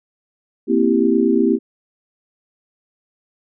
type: chord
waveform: sine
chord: C dominant seventh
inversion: third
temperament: equal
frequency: 233.1 / 261.6 / 329.6 / 392 Hz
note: Bb3 / C4 / E4 / G4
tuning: 0 / 0 / 0 / 0 cents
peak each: -18 dBFS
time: 0.67-1.59 s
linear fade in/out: 50 ms
effects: none